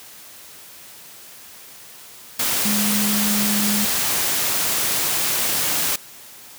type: tone in noise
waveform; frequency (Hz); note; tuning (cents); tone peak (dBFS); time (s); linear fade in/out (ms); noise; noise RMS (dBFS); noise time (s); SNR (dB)
sine; 207.7; G#3; 0; -21; 2.65-3.85; 5; white; -21; 2.39-5.96; -3
effects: white hiss -42 dBFS RMS until 6.58 s + high-pass 80 Hz 12 dB/octave